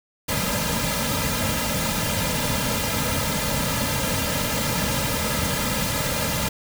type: noise with comb filter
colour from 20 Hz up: pink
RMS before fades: -24 dBFS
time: 0.28-6.49 s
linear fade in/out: 10 ms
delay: 2.7 ms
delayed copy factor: -1
effects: none